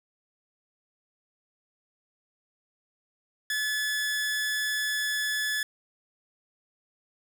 sawtooth tone with amplitude modulation, 1719 Hz, A6, 41 cents flat, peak -22 dBFS, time 3.5-5.63 s, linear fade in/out 2 ms, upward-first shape sine, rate 252 Hz, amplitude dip 25%, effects none

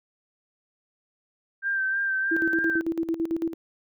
sine tone with vibrato, 1571 Hz, G6, 3 cents sharp, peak -23 dBFS, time 1.62-2.82 s, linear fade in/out 50 ms, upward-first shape sine, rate 3.2 Hz, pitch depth 31 cents each way
sine tone with tremolo, 329.6 Hz, E4, in tune, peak -22 dBFS, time 2.31-3.54 s, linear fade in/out 10 ms, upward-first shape square, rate 9 Hz, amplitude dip 75%
effects none

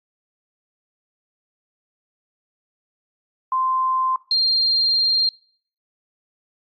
sine tone pair in turn, 1040 / 4193 Hz, C6 / C8, -11 / +3 cents, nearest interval 2 octaves, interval 2414 cents, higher second, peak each -18 / -15 dBFS, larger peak second, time 3.52-4.16 / 4.31-5.29 s, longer second, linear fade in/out 2 ms, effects noise-tail reverb RT60 0.5 s tail -21 dB re dry + AAC 48 kbps

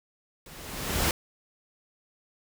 pink noise with level ramp, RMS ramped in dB -48 to -23 dBFS, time 0.46-1.11 s, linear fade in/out 2 ms, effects none

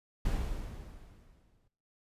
brown noise with exponential decay, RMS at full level -30 dBFS, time 0.25-1.68 s, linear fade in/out 5 ms, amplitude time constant 310 ms, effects noise-tail reverb RT60 0.6 s tail -19 dB re dry + resampled to 32000 Hz

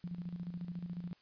sine tone with tremolo, 174.61 Hz, F3, in tune, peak -37 dBFS, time 0.04-1.13 s, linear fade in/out 0 ms, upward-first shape square, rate 14 Hz, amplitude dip 60%, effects white hiss -68 dBFS RMS until 1.21 s + resampled to 11025 Hz

